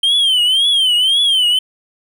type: tone with vibrato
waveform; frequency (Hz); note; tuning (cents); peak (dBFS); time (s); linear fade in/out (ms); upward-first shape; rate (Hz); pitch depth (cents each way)
triangle; 3136; G7; 0; -9; 0.03-1.59; 5; triangle; 1.9; 160
effects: none